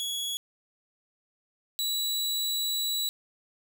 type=tone pair in turn; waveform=sawtooth; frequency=3356 / 3927 Hz; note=G#7 / B7; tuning=+17 / -11 cents; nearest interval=minor third; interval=272 cents; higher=second; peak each=-27 / -24 dBFS; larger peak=second; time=0-0.37 / 1.79-3.09 s; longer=second; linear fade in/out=0 ms; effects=none